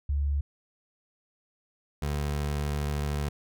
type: tone pair in turn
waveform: sine / 25% pulse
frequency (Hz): 71.3 / 73.01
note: C#2 / D2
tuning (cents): +49 / -10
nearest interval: unison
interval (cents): 41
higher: second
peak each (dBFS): -24 / -24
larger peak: neither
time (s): 0.09-0.41 / 2.02-3.29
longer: second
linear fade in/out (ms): 5
effects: none